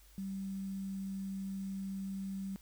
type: tone with quantisation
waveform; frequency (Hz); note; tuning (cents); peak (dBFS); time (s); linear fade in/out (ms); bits
sine; 193.8; G3; -20; -37; 0.18-2.56; 0; 10
effects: added 50 Hz sine -59 dBFS peak until 2.61 s + white hiss -64 dBFS RMS until 2.61 s